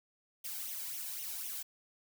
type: noise with flanger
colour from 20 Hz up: blue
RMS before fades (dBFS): -41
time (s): 0.44-1.63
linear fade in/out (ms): 10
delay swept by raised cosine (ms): 0.32 to 1.32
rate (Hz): 3.9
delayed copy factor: +0.7
effects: none